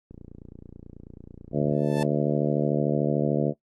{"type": "click train", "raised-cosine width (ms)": 3, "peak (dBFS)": -30, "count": 48, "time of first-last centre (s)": [0.11, 1.72], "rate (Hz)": 29.2}
{"type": "harmonic tone", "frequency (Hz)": 73.42, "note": "D2", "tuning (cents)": 0, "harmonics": [2, 3, 4, 5, 6, 7, 8, 9], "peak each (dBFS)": [-26, -28, -29, -30, -31, -31, -32, -33], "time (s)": [1.52, 3.54], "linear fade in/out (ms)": 50}
{"type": "tone with exponential growth", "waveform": "sawtooth", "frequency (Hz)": 880, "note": "A5", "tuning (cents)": 0, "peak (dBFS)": -24, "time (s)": [1.7, 2.03], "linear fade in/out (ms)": 2, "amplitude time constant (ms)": 70}
{"effects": ["noise-tail reverb RT60 0.1 s tail -21 dB re dry", "Opus 32 kbps"]}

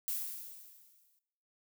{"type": "noise with exponential decay", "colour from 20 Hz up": "violet", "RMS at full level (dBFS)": -34, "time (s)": [0.08, 1.19], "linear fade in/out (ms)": 0, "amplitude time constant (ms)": 240, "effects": ["noise-tail reverb RT60 0.8 s tail -17 dB re dry"]}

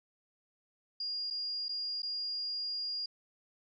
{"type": "tone with dropouts", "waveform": "sine", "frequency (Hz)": 4834, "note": "D8", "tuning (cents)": 49, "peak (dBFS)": -34, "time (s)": [1, 3.06], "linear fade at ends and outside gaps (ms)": 5, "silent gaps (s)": [[1.303, 1.307], [1.684, 1.691], [2.021, 2.03]], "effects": []}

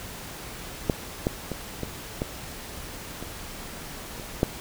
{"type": "clicks", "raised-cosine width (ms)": 2, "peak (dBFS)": [-7, -9, -17, -16, -13, -21, -24, -6], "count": 8, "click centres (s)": [0.898, 1.269, 1.517, 1.833, 2.219, 3.226, 4.198, 4.431], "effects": ["pink hiss -39 dBFS RMS until 4.6 s"]}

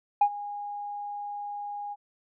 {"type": "tone with ADSR envelope", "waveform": "sine", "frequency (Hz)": 820, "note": "G#5", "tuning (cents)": -22, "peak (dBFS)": -14, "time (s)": [0.21, 1.96], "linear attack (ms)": 6, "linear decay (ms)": 69, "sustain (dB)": -19, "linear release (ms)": 38, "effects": ["tanh soft clip ceiling -13 dBFS"]}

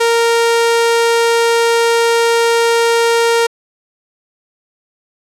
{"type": "tone", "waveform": "sawtooth", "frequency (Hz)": 464.2, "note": "A#4", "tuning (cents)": -7, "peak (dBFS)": -6, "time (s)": [0, 3.47], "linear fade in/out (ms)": 10, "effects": ["low-pass 10000 Hz 12 dB/octave"]}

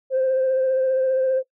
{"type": "tone with vibrato", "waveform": "sine", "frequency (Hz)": 523.3, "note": "C5", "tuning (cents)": 0, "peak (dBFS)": -16, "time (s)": [0.1, 1.43], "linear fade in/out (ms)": 50, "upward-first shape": "sine", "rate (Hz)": 15, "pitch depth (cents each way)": 23, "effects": ["noise-tail reverb RT60 0.1 s tail -18 dB re dry", "tanh soft clip ceiling -14 dBFS"]}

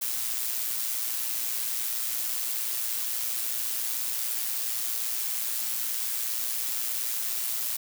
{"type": "noise with amplitude modulation", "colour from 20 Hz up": "blue", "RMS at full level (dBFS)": -28, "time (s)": [0.01, 7.77], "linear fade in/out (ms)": 10, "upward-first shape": "sine", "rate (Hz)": 117, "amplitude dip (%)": 45, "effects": []}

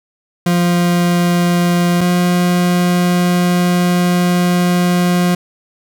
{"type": "tone pair in turn", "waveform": "40% pulse", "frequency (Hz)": [174.8, 177.44], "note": ["F3", "F3"], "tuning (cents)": [2, 28], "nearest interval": "unison", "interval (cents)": 26, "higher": "second", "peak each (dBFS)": -10, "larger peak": "neither", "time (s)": [[0.46, 2.01], [2.01, 5.35]], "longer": "second", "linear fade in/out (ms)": 5, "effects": []}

